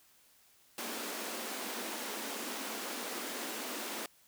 pink high-pass noise, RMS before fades -40 dBFS, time 0.78-4.06 s, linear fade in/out 2 ms, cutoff 210 Hz, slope 96 dB/octave, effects white hiss -65 dBFS RMS until 4.27 s

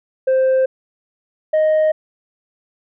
sine tone pair in turn, 523.3 / 622.3 Hz, C5 / D#5, 0 / 0 cents, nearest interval minor third, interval 300 cents, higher second, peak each -9 dBFS, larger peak neither, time 0.27-0.66 / 1.53-1.92 s, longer neither, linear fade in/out 10 ms, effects tanh soft clip ceiling -11 dBFS

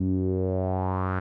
sawtooth tone with low-pass filter sweep, 93.2 Hz, F#2, 13 cents sharp, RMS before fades -26 dBFS, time 0-1.2 s, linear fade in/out 10 ms, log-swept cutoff 240 to 1500 Hz, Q 4.2, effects none

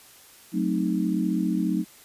sine chord, F# diminished seventh, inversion none, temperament equal, 185 / 220 / 261.6 / 311.1 Hz, F#3 / A3 / C4 / Eb4, 0 / 0 / 0 / 0 cents, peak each -26 / -28 / -30 / -27 dBFS, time 0.52-1.85 s, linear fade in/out 50 ms, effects white hiss -51 dBFS RMS until 2.04 s + resampled to 32000 Hz

